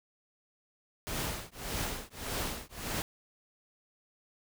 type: noise with tremolo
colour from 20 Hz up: pink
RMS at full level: -33 dBFS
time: 1.07-3.02 s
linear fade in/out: 0 ms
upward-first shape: triangle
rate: 1.7 Hz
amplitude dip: 100%
effects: none